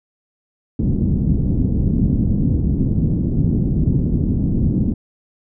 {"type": "low-pass noise", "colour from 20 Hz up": "white", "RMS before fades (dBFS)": -17, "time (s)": [0.79, 4.94], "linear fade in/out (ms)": 5, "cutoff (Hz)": 240, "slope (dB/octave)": 24, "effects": []}